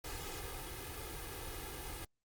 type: noise with comb filter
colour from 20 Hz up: pink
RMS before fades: -44 dBFS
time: 0.04-2.05 s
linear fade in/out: 5 ms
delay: 2.4 ms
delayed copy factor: +0.8
effects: Opus 48 kbps